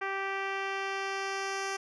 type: tone with low-pass filter sweep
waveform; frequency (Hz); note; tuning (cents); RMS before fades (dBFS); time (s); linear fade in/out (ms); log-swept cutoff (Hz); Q
10% pulse; 390; G4; -9; -34; 0.01-1.77; 10; 2100 to 6800; 1.3
effects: none